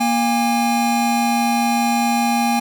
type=tone pair together; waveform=square; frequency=236 / 813 Hz; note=A#3 / G#5; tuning=+22 / -37 cents; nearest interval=octave + major sixth; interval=2141 cents; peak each=-19 dBFS; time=0-2.6 s; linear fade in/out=10 ms; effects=none